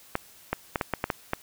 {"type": "clicks", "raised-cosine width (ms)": 0.5, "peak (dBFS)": -10, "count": 8, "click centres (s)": [0.154, 0.53, 0.758, 0.812, 0.937, 1.041, 1.102, 1.334], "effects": ["white hiss -53 dBFS RMS until 1.42 s"]}